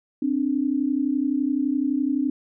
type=tone pair together; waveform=sine; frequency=262.8 / 294.6 Hz; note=C4 / D4; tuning=+8 / +6 cents; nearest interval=major second; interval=198 cents; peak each=-23 dBFS; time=0.22-2.3 s; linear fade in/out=5 ms; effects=none